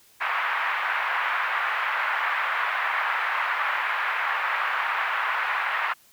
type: band-pass noise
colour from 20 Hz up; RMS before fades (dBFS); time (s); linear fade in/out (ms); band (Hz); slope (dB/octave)
pink; -26; 0.2-5.94; 20; 960 to 2200; 24
effects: white hiss -57 dBFS RMS until 6.12 s